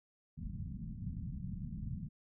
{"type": "low-pass noise", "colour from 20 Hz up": "white", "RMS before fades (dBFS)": -42, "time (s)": [0.37, 2.09], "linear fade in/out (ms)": 20, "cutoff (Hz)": 210, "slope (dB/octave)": 48, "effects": []}